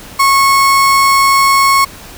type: tone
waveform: 35% pulse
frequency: 1097 Hz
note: C#6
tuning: 18 cents flat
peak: -5 dBFS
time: 0.19-1.85 s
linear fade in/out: 10 ms
effects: pink hiss -33 dBFS RMS until 2.17 s